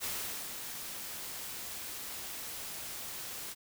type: noise with ADSR envelope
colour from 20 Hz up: white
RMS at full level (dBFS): -36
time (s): 0-3.55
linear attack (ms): 41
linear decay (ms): 430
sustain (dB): -6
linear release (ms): 35
effects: none